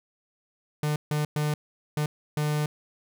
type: tone bursts at uneven times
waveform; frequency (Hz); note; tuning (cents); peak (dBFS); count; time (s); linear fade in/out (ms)
45% pulse; 150; D3; +37; -24; 5; 0.83-0.96 / 1.11-1.25 / 1.36-1.54 / 1.97-2.06 / 2.37-2.66; 2
effects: none